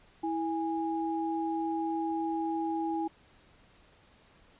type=tone pair together; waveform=sine; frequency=326.7 / 823.2 Hz; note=E4 / G#5; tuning=-15 / -16 cents; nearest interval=octave + major third; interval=1599 cents; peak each=-31 / -33 dBFS; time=0.23-3.08 s; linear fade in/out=10 ms; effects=pink hiss -61 dBFS RMS until 4.59 s + resampled to 8000 Hz